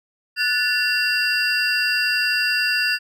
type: tone cluster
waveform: triangle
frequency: 1475 / 1746 / 2742 / 4793 Hz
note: F#6 / A6 / F7 / D8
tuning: -6 / -14 / -32 / +34 cents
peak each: -22 dBFS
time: 0.36-2.99 s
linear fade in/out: 50 ms
effects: none